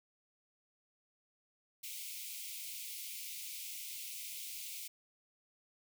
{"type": "high-pass noise", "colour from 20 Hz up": "white", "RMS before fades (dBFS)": -45, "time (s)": [1.83, 4.88], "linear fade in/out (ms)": 10, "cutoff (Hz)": 2100, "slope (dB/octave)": 96, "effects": []}